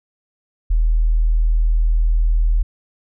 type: tone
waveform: sine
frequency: 40.06 Hz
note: E1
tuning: 49 cents flat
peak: -12 dBFS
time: 0.7-2.63 s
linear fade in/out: 10 ms
effects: none